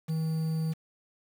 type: tone with quantisation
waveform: triangle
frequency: 159.7 Hz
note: D#3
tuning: 45 cents sharp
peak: -25 dBFS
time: 0.08-0.74 s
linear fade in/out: 20 ms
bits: 8
effects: none